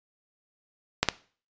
clicks, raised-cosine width 0.2 ms, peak -3 dBFS, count 2, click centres 1.03 / 1.087 s, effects noise-tail reverb RT60 0.4 s tail -18 dB re dry + resampled to 16000 Hz

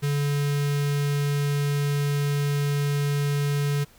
square tone with notch filter, 143.7 Hz, D3, 37 cents flat, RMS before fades -24 dBFS, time 0.02-3.85 s, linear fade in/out 20 ms, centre 800 Hz, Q 1.2, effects pink hiss -55 dBFS RMS until 3.98 s

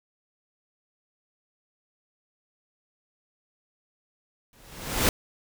pink noise with exponential growth, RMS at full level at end -19 dBFS, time 4.53-5.09 s, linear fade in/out 1 ms, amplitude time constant 120 ms, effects none

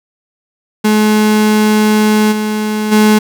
35% pulse tone with level steps, 213.5 Hz, G#3, 48 cents sharp, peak -6 / -12 / -4 dBFS, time 0.84-3.19 s, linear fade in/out 10 ms, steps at 2.31 / 2.91 s, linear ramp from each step 20 ms, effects none

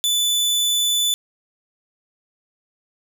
sawtooth tone, 3490 Hz, A7, 15 cents flat, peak -14 dBFS, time 0.04-1.14 s, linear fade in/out 0 ms, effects none

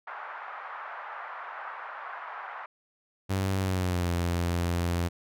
white band-pass noise, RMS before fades -40 dBFS, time 0.07-2.66 s, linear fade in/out 5 ms, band 740 to 1500 Hz, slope 24 dB/octave
sawtooth tone with pitch glide, 96 to 86.52 Hz, G2 to F2, -36 to -16 cents, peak -22 dBFS, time 3.29-5.09 s, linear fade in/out 20 ms, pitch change -180 cents, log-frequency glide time 3.59-4.1 s
effects none

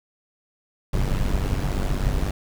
brown noise with amplitude modulation, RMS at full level -19 dBFS, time 0.93-2.31 s, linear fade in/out 5 ms, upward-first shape sine, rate 96.8 Hz, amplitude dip 75%, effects none

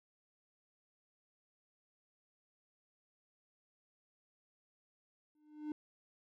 triangle tone with exponential growth, 301.8 Hz, D4, 47 cents sharp, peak -33 dBFS, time 5.35-5.72 s, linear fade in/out 2 ms, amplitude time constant 80 ms, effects none

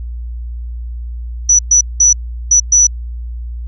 sine tone bursts at uneven times, 5920 Hz, F#8, in tune, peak -5 dBFS, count 5, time 1.49-1.59 / 1.71-1.81 / 2-2.13 / 2.51-2.6 / 2.72-2.87 s, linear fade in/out 5 ms, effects added 59 Hz sine -21 dBFS peak until 3.67 s

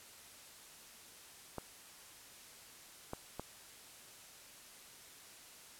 clicks, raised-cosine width 1 ms, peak -26 dBFS, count 3, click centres 1.583 / 3.134 / 3.396 s, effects white hiss -56 dBFS RMS until 5.79 s + low-pass 12000 Hz 12 dB/octave

